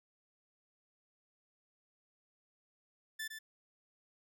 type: tone with echo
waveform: sawtooth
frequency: 1758 Hz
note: A6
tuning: 2 cents flat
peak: -35 dBFS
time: 3.19-3.28 s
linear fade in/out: 10 ms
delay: 110 ms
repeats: 1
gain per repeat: -6 dB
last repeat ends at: 3.39 s
effects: none